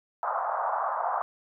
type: band-pass noise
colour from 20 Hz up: pink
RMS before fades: -29 dBFS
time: 0.23-1.22 s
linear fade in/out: 0 ms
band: 650 to 1300 Hz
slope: 48 dB/octave
effects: none